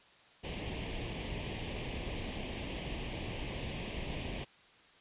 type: noise with comb filter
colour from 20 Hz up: pink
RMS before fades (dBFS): -39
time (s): 0.43-4.45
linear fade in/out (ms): 20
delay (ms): 0.36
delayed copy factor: +0.85
effects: white hiss -61 dBFS RMS until 5 s + resampled to 8000 Hz